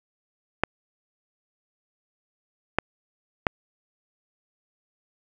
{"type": "clicks", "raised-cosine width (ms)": 0.5, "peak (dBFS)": -4, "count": 3, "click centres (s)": [0.636, 2.786, 3.468], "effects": []}